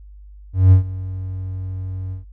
triangle tone with ADSR envelope, 93.7 Hz, F#2, 22 cents sharp, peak -4 dBFS, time 0.53-2.25 s, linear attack 190 ms, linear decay 110 ms, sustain -19 dB, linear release 130 ms, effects noise-tail reverb RT60 0.1 s tail -17 dB re dry + added 50 Hz sine -38 dBFS peak until 2.32 s

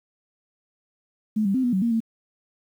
sine tone with pitch steps, 215 / 196.3 / 259.9 / 244.4 / 189.1 / 233.6 / 225.9 Hz, A3 / G3 / C4 / B3 / F#3 / A#3 / A3, -40 / +3 / -11 / -18 / +38 / +4 / +46 cents, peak -19 dBFS, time 1.36-2.004 s, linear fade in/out 10 ms, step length 92 ms, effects 9-bit

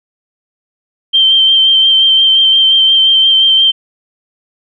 sine tone with vibrato, 3136 Hz, G7, in tune, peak -5 dBFS, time 1.13-3.72 s, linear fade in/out 20 ms, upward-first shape sine, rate 5.7 Hz, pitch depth 19 cents each way, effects none

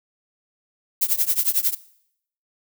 violet noise with tremolo, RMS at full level -17 dBFS, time 1.01-1.75 s, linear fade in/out 10 ms, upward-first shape triangle, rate 11 Hz, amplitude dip 100%, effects noise-tail reverb RT60 0.7 s tail -19 dB re dry

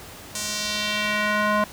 square tone with band-pass filter sweep, 210 Hz, G#3, 19 cents sharp, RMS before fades -24 dBFS, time 0.35-1.64 s, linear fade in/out 2 ms, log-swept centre 7700 to 1000 Hz, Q 1.4, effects pink hiss -41 dBFS RMS until 1.72 s + high-pass 60 Hz 12 dB/octave

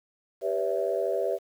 sine chord, C# half-diminished seventh, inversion second, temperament equal with one note detuned, 392 / 493.9 / 568.3 / 659.3 Hz, G4 / B4 / C#5 / E5, 0 / 0 / +43 / 0 cents, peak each -30 dBFS, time 0.41-1.39 s, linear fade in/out 50 ms, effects tanh soft clip ceiling -14 dBFS + 9-bit

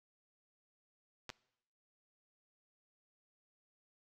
clicks, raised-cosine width 0.2 ms, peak -26 dBFS, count 2, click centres 1.293 / 1.301 s, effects noise-tail reverb RT60 0.8 s tail -22 dB re dry

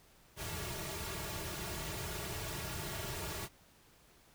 pink noise with comb filter, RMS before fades -41 dBFS, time 0.36-3.49 s, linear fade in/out 50 ms, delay 3.9 ms, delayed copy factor -0.9, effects pink hiss -64 dBFS RMS until 4.34 s

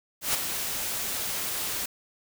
white noise with ADSR envelope, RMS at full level -24 dBFS, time 0.21-1.86 s, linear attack 130 ms, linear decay 15 ms, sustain -7 dB, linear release 6 ms, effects none

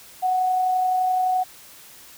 sine tone with amplitude modulation, 740 Hz, F#5, in tune, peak -17 dBFS, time 0.22-1.44 s, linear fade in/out 20 ms, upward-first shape sine, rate 31.7 Hz, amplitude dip 25%, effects white hiss -46 dBFS RMS until 2.17 s

